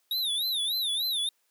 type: tone with vibrato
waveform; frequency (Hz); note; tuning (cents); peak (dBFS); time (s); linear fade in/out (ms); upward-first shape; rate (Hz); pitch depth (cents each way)
square; 3729; A#7; 0; -27; 0.11-1.29; 2; sine; 3.4; 160
effects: white hiss -72 dBFS RMS until 1.5 s + high-pass 300 Hz 12 dB/octave